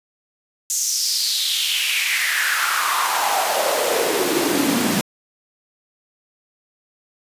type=noise with high-pass filter sweep; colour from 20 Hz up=pink; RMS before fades=-20 dBFS; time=0.7-5.01 s; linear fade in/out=0 ms; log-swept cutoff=6900 to 200 Hz; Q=4.1; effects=resampled to 32000 Hz